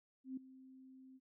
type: tone with ADSR envelope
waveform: sine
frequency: 261.6 Hz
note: C4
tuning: in tune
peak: -39 dBFS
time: 0.24-1.2 s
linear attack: 130 ms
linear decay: 6 ms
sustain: -17 dB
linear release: 40 ms
effects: none